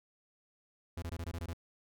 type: tone bursts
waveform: 45% pulse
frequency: 84 Hz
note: E2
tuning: 33 cents sharp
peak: -37 dBFS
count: 8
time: 0.97-1.534 s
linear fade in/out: 5 ms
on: 53 ms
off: 20 ms
effects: none